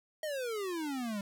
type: exponential sweep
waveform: square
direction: down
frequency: 637 to 196 Hz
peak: -35 dBFS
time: 0.23-1.21 s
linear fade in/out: 2 ms
effects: none